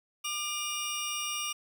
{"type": "tone pair together", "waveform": "20% pulse", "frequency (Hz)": [1200, 2854], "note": ["D6", "F7"], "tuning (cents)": [37, 37], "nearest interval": "octave + minor third", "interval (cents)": 1500, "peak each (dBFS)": [-32, -29], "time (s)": [0.24, 1.53], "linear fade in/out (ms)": 10, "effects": []}